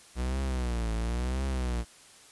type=tone with vibrato; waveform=45% pulse; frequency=60.7 Hz; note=B1; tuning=29 cents flat; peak=-28 dBFS; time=0.15-1.85 s; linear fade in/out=50 ms; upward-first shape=triangle; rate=0.96 Hz; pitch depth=180 cents each way; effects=white hiss -54 dBFS RMS until 2.31 s + resampled to 24000 Hz